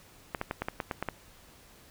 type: clicks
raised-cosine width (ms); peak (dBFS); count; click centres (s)
0.5; -16; 9; 0.348 / 0.414 / 0.511 / 0.62 / 0.685 / 0.802 / 0.912 / 1.026 / 1.087
effects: pink hiss -56 dBFS RMS until 1.9 s